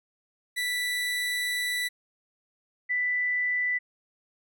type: tone pair in turn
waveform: 30% pulse / sine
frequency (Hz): 1972 / 1983.4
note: B6 / B6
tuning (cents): -3 / +7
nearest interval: unison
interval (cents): 10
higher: second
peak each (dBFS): -24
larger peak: neither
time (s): 0.56-1.89 / 2.89-3.79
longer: first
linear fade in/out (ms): 20
effects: none